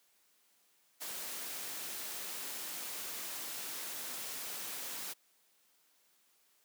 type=noise; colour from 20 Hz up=white; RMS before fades=-42 dBFS; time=1-5.14 s; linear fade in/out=20 ms; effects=white hiss -71 dBFS RMS until 6.64 s + high-pass 200 Hz 12 dB/octave